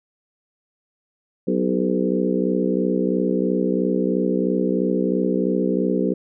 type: harmonic tone with a mistuned harmonic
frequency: 63 Hz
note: B1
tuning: 35 cents sharp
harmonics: 3 / 4 / 5 / 6 / 7 / 8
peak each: -23 / -24 / -25 / -26 / -26 / -27 dBFS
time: 1.47-6.14 s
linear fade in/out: 10 ms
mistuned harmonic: 6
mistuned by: +42 cents
effects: none